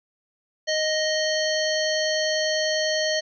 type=harmonic tone; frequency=622.3 Hz; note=D#5; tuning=in tune; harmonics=1 / 3 / 5 / 7 / 9 / 10; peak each=-24 / -28 / -31 / -28 / -36 / -35 dBFS; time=0.67-3.21 s; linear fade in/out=20 ms; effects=none